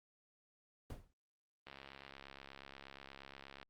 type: noise with exponential decay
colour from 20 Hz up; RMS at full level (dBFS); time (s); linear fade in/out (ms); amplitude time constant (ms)
brown; -40; 0.9-1.13; 2; 48
type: click train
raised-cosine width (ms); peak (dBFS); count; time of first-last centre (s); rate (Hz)
0.3; -35; 135; 1.67-3.629; 68.4
effects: Opus 24 kbps

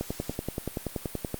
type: click train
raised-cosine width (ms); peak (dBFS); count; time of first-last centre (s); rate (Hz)
2; -16; 15; 0.01-1.343; 10.5
effects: white hiss -44 dBFS RMS until 1.39 s + Opus 48 kbps

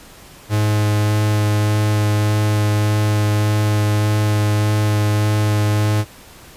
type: tone with vibrato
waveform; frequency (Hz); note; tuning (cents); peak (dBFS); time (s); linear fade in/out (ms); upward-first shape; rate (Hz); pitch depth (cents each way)
45% pulse; 105.4; G#2; +26; -14; 0.49-6.05; 50; sine; 1.7; 9
effects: pink hiss -42 dBFS RMS until 6.56 s + resampled to 32000 Hz

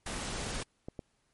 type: noise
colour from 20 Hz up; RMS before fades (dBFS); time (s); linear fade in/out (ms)
pink; -37; 0.06-0.63; 5
type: clicks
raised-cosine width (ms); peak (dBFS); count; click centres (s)
2; -26; 4; 0.415 / 0.468 / 0.885 / 0.992
effects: pink hiss -74 dBFS RMS until 1.33 s + MP3 48 kbps

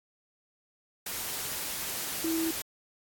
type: tone in noise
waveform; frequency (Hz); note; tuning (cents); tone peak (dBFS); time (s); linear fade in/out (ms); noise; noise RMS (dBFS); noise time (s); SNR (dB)
sine; 326.4; E4; -17; -27; 2.24-2.51; 5; white; -35; 1.06-2.62; +5
effects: AAC 64 kbps

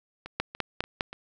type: two click trains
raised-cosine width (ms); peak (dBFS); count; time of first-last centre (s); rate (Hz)
0.3; -23 / -10; 4 / 4; 0.26-1.13 / 0.4-1.009; 3.45 / 4.93
effects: none

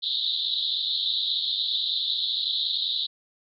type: band-pass noise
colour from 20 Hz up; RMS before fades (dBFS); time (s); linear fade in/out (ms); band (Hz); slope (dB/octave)
pink; -27; 0.02-3.07; 20; 3500 to 4100; 96
effects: none

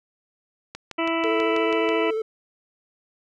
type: click train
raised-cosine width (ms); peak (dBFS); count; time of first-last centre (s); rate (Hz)
0.2; -17; 8; 0.75-1.89; 6.14
type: harmonic tone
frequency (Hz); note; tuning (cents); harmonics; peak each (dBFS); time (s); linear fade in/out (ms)
330.3; E4; +4; 1 / 2 / 3 / 4 / 6 / 7 / 8 / 9; -25 / -28 / -30 / -31 / -33 / -33 / -34 / -35; 0.98-2.11; 10
type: tone with vibrato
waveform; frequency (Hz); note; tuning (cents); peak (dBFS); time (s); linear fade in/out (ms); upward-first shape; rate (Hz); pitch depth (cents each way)
triangle; 440; A4; 0; -21; 1.24-2.22; 5; square; 14; 19
effects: none

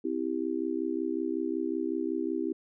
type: chord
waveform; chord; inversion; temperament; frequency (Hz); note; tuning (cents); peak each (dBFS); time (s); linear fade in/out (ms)
sine; C major; none; just; 261.6 / 327 / 392.4; C4 / E4 / G4; 0 / -14 / +2; -34 / -31 / -34; 0.04-2.53; 10
effects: none

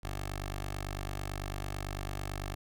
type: tone with notch filter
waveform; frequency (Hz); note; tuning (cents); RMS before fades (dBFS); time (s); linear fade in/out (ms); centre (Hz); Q
10% pulse; 49; G1; 0; -38; 0.03-2.55; 10; 210; 0.73
effects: none

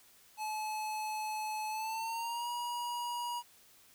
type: tone with pitch glide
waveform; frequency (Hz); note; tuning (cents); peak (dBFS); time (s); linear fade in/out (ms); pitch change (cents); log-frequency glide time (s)
square; 860 to 959.8; A5 to B5; -40 to -50; -36; 0.37-3.43; 50; +190; 1.69-2.49
effects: white hiss -62 dBFS RMS until 3.94 s

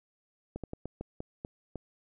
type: slowing click train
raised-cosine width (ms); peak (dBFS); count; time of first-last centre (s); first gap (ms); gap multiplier
2; -24; 8; 0.56-1.757; 77; 1.26
effects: none

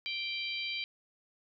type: harmonic tone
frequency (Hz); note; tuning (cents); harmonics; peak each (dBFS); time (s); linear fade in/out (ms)
784; G5; 0; 3 / 4 / 5 / 6; -37 / -39 / -41 / -43; 0.06-0.84; 0
effects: none

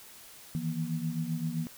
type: tone cluster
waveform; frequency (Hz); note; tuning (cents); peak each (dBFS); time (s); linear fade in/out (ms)
sine; 157.9 / 165.6 / 238.1; D#3 / E3 / A#3; +26 / +8 / +37; -35 / -33 / -36; 0.55-1.67; 0
effects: white hiss -51 dBFS RMS until 1.77 s

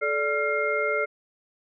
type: tone cluster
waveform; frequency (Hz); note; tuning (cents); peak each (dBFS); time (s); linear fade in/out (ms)
sine; 433.4 / 584 / 1379 / 2126; A4 / D5 / F6 / C7; -26 / -10 / -22 / +27; -28; 0.01-1.06; 20
effects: none

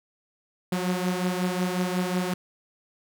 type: beating tone pair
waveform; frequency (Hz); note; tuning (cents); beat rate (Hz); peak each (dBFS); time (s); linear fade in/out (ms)
sawtooth; 180 / 185.5; F#3 / F#3; -47 / +5; 5.5; -22 / -26; 0.72-2.34; 5
effects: none

